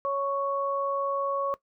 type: tone pair together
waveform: sine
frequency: 555 / 1110 Hz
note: C#5 / C#6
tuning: +2 / +2 cents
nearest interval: octave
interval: 1200 cents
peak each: -28 dBFS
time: 0.05-1.54 s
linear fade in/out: 0 ms
effects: noise-tail reverb RT60 0.1 s tail -18 dB re dry